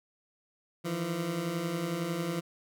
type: beating tone pair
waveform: 20% pulse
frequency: 160 / 171 Hz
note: D#3 / F3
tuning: +49 / -36 cents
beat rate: 11 Hz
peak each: -33 / -27 dBFS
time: 0.84-2.41 s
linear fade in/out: 20 ms
effects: none